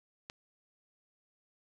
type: click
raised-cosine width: 0.2 ms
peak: -25 dBFS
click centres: 0.299 s
effects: none